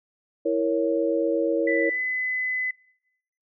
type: chord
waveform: sine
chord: A# diminished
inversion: second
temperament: equal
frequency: 329.6 / 466.2 / 554.4 Hz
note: E4 / A#4 / C#5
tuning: 0 / 0 / 0 cents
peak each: -25 dBFS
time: 0.45-1.9 s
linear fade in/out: 10 ms
type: tone with pitch glide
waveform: sine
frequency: 1987 to 2015 Hz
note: B6 to B6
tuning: +10 to +34 cents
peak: -24 dBFS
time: 1.67-2.71 s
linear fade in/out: 5 ms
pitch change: +24 cents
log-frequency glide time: 1.91-1.99 s
effects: noise-tail reverb RT60 0.9 s tail -25 dB re dry